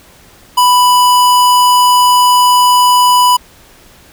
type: tone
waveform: square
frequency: 990 Hz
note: B5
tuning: 4 cents sharp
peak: -6 dBFS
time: 0.57-3.37 s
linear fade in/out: 10 ms
effects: pink hiss -42 dBFS RMS until 4.12 s